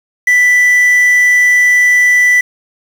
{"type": "tone with quantisation", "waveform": "triangle", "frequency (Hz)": 1978, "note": "B6", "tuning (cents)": 2, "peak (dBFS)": -4, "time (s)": [0.27, 2.41], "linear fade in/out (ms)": 5, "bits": 5, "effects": []}